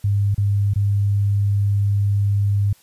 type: tone with dropouts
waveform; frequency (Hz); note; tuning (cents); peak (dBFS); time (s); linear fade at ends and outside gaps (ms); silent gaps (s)
sine; 101; G#2; -48; -15; 0.04-2.73; 5; 0.346-0.379 / 0.737-0.758
effects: white hiss -54 dBFS RMS until 2.82 s + resampled to 32000 Hz